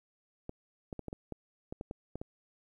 clicks, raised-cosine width 2 ms, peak -26 dBFS, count 11, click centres 0.494 / 0.928 / 0.993 / 1.083 / 1.129 / 1.323 / 1.725 / 1.811 / 1.911 / 2.156 / 2.215 s, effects 11-bit

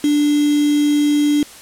sine tone with quantisation, 293.7 Hz, D4, in tune, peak -12 dBFS, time 0.04-1.43 s, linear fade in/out 2 ms, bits 4, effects white hiss -39 dBFS RMS until 1.61 s + low-pass 11000 Hz 12 dB/octave

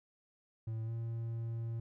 triangle tone with pitch glide, 111.8 to 114.94 Hz, A2 to A#2, +28 to -24 cents, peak -34 dBFS, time 0.67-1.8 s, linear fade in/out 5 ms, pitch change +48 cents, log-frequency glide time 0.83-0.92 s, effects none

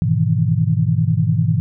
sine chord, E major seventh, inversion first, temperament equal with one note detuned, 103.83 / 123.47 / 155.56 / 165.67 Hz, G#2 / B2 / D#3 / E3, 0 / 0 / 0 / +9 cents, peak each -19 dBFS, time 0.02-1.6 s, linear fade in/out 0 ms, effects none

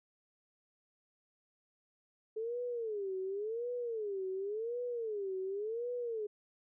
sine tone with vibrato, 429.6 Hz, A4, 41 cents flat, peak -35 dBFS, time 2.36-6.27 s, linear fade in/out 10 ms, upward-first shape sine, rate 0.91 Hz, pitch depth 230 cents each way, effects none

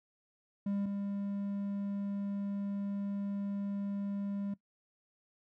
triangle tone pair in turn, 200.3 / 200.3 Hz, G3 / G3, +38 / +38 cents, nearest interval unison, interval 0 cents, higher neither, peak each -29 / -32 dBFS, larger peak first, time 0.66-0.86 / 0.86-4.54 s, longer second, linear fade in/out 5 ms, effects noise-tail reverb RT60 0.1 s tail -18 dB re dry

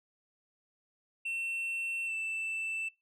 sine tone with pitch glide, 2700 to 2655 Hz, E7 to E7, +41 to +12 cents, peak -30 dBFS, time 1.25-2.89 s, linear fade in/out 10 ms, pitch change -29 cents, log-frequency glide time 2.06-2.13 s, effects noise-tail reverb RT60 0.2 s tail -21 dB re dry + tanh soft clip ceiling -32 dBFS

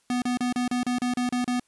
square tone bursts, 246.9 Hz, B3, in tune, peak -24 dBFS, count 10, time 0.1-1.597 s, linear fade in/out 2 ms, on 120 ms, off 33 ms, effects white hiss -67 dBFS RMS until 1.67 s + resampled to 24000 Hz

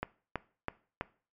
click train, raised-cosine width 0.5 ms, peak -17 dBFS, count 4, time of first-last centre 0.03-1.01 s, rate 3.06 Hz, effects noise-tail reverb RT60 0.4 s tail -19 dB re dry + MP3 96 kbps

